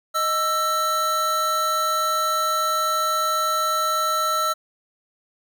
square tone pair together, 622.3 / 1325.9 Hz, D#5 / E6, 0 / +10 cents, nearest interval octave + minor second, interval 1310 cents, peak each -29 / -21 dBFS, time 0.14-4.54 s, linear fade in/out 20 ms, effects none

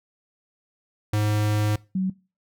square / sine tone pair in turn, 105.5 / 187.98 Hz, G#2 / F#3, +28 / +28 cents, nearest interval minor seventh, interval 1000 cents, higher second, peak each -21 dBFS, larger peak neither, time 1.13-1.76 / 1.95-2.1 s, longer first, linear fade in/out 5 ms, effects noise-tail reverb RT60 0.3 s tail -21 dB re dry

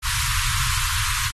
pink band-stop noise, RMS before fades -23 dBFS, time 0.02-1.32 s, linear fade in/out 50 ms, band 130 to 970 Hz, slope 96 dB/octave, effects AAC 32 kbps

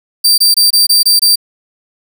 sawtooth tone bursts, 4675 Hz, D8, 9 cents flat, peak -3 dBFS, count 7, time 0.24-1.358 s, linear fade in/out 10 ms, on 140 ms, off 23 ms, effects none

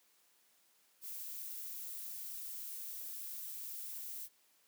violet noise, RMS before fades -45 dBFS, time 1.01-4.29 s, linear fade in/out 50 ms, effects white hiss -71 dBFS RMS until 4.67 s + high-pass 200 Hz 12 dB/octave

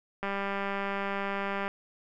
click train, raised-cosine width 0.5 ms, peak -18 dBFS, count 288, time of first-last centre 0.23-1.679 s, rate 198 Hz, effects none

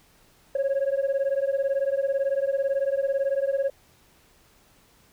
sine beating tone pair, 540 / 558 Hz, C#5 / C#5, -45 / +11 cents, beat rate 18 Hz, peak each -23 dBFS, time 0.55-3.7 s, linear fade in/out 5 ms, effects tanh soft clip ceiling -19 dBFS + pink hiss -59 dBFS RMS until 5.12 s

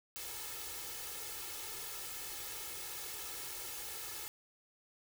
white noise with comb filter, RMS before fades -44 dBFS, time 0.16-4.28 s, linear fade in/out 0 ms, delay 2.3 ms, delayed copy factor +1, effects none

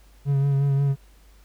triangle tone with vibrato, 139.3 Hz, C#3, 9 cents sharp, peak -16 dBFS, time 0.25-0.96 s, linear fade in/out 50 ms, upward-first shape sine, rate 5.6 Hz, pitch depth 27 cents each way, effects added 50 Hz sine -50 dBFS peak until 1.44 s + pink hiss -59 dBFS RMS until 1.44 s

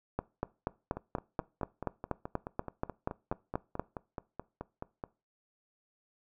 two click trains, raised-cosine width 1 ms, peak -17 / -24 dBFS, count 16 / 20, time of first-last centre 0.19-3.796 / 0.97-5.039 s, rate 4.16 / 4.67 Hz, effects noise-tail reverb RT60 0.3 s tail -21 dB re dry

